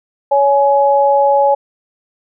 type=tone pair together; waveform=sine; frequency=560.6 / 840 Hz; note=C#5 / G#5; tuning=+19 / +19 cents; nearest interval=perfect fifth; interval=700 cents; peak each=-11 dBFS; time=0.31-1.55 s; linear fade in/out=10 ms; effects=none